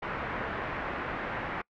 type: low-pass noise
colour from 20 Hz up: white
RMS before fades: -35 dBFS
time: 0.02-1.62 s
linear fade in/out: 10 ms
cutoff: 1900 Hz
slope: 24 dB/octave
effects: noise-tail reverb RT60 0.1 s tail -26 dB re dry